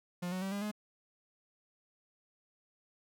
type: tone with pitch steps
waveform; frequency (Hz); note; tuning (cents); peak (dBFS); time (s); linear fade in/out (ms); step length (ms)
45% pulse; 177.1 / 184.94 / 193.13 / 201.7 / 210.6; F3 / F#3 / G3 / G3 / G#3; +24 / -1 / -26 / +50 / +24; -35; 0.22-0.715; 10; 99
effects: none